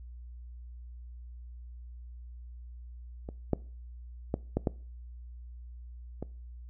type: clicks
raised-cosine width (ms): 2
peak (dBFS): -26 / -12 / -15 / -14 / -13 / -22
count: 6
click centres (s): 3.289 / 3.533 / 4.341 / 4.57 / 4.672 / 6.226
effects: noise-tail reverb RT60 0.4 s tail -22 dB re dry + added 60 Hz sine -43 dBFS peak until 6.69 s